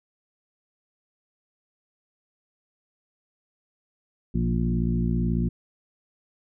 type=harmonic tone with a mistuned harmonic; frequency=58.27 Hz; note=A#1; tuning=in tune; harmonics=1 / 2 / 3 / 4 / 5 / 6; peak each=-27 / -28 / -26 / -28 / -41 / -36 dBFS; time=4.34-5.49 s; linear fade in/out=10 ms; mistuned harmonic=2; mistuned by=+58 cents; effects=none